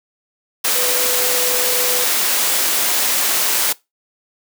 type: tone in noise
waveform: sine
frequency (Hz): 497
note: B4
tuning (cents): +11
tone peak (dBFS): -23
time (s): 0.75-2.05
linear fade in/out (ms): 10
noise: white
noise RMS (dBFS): -17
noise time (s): 0.64-3.73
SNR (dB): -9
effects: noise-tail reverb RT60 0.2 s tail -21 dB re dry + high-pass 300 Hz 12 dB/octave